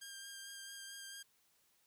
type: tone with vibrato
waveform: 10% pulse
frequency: 1601 Hz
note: G6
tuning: 36 cents sharp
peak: -39 dBFS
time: 0.01-1.23 s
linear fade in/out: 10 ms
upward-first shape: sine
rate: 4.5 Hz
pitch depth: 15 cents each way
effects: white hiss -74 dBFS RMS until 1.86 s